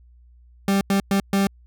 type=tone bursts at uneven times; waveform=40% pulse; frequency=196.8 Hz; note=G3; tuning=7 cents sharp; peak=-16 dBFS; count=4; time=0.68-0.81 / 0.9-1 / 1.11-1.2 / 1.33-1.47 s; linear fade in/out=2 ms; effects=added 60 Hz sine -48 dBFS peak until 1.66 s